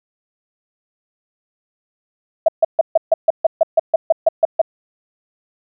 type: tone bursts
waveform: sine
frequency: 650 Hz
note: E5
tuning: 24 cents flat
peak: -7 dBFS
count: 14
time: 2.46-4.616 s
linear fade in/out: 5 ms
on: 24 ms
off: 140 ms
effects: none